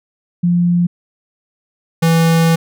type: tone pair in turn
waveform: sine / square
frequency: 174.61 / 164.81 Hz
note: F3 / E3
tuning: 0 / 0 cents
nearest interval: minor second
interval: 100 cents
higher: first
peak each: -10 dBFS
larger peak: neither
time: 0.43-0.87 / 2.02-2.56 s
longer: second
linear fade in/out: 10 ms
effects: none